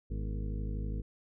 harmonic tone with a mistuned harmonic, 52.3 Hz, G#1, 13 cents sharp, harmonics 1 / 2 / 3 / 4 / 5 / 6 / 8 / 9, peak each -34 / -40 / -44 / -46 / -48 / -50 / -52 / -53 dBFS, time 0.1-1.02 s, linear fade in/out 10 ms, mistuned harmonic 5, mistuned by -90 cents, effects none

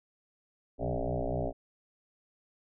sine tone with frequency modulation, 273.9 Hz, C#4, 21 cents flat, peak -29 dBFS, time 0.78-1.53 s, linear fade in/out 50 ms, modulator 60.4 Hz, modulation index 7, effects none

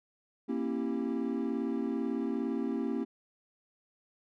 triangle chord, A# diminished seventh, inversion none, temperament equal with one note detuned, 233.1 / 270.9 / 329.6 / 392 Hz, A#3 / C#4 / E4 / G4, 0 / -40 / 0 / 0 cents, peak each -32 / -32 / -35 / -36 dBFS, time 0.48-3.05 s, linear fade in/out 20 ms, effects tanh soft clip ceiling -20 dBFS

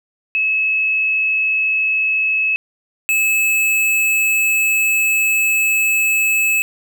sine / square tone pair in turn, 2586 / 2598 Hz, E7 / E7, -34 / -26 cents, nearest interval unison, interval 8 cents, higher second, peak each -14 dBFS, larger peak neither, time 0.35-2.56 / 3.09-6.62 s, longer second, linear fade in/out 0 ms, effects none

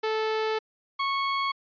sawtooth tone pair in turn, 437.5 / 1102.4 Hz, A4 / C#6, -10 / -10 cents, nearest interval octave + major third, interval 1600 cents, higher second, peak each -21 dBFS, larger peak neither, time 0.03-0.59 / 0.99-1.52 s, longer first, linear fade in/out 10 ms, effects resampled to 11025 Hz

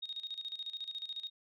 sine tone with tremolo, 3729 Hz, A#7, in tune, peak -37 dBFS, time 0.02-1.3 s, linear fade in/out 10 ms, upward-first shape square, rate 14 Hz, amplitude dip 75%, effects none

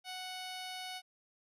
10% pulse tone with notch filter, 740 Hz, F#5, in tune, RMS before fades -43 dBFS, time 0.04-1.02 s, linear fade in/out 50 ms, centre 1700 Hz, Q 1.9, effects low-pass 10000 Hz 12 dB/octave

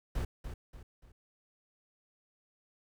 brown noise with echo, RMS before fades -33 dBFS, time 0.15-0.25 s, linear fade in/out 5 ms, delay 290 ms, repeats 3, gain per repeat -8 dB, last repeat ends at 1.12 s, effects none

